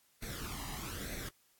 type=noise with flanger; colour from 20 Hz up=pink; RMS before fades=-42 dBFS; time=0.22-1.29 s; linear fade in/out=5 ms; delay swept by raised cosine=0.49 to 1.02 ms; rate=1.1 Hz; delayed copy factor=+0.65; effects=white hiss -70 dBFS RMS until 1.59 s + AAC 64 kbps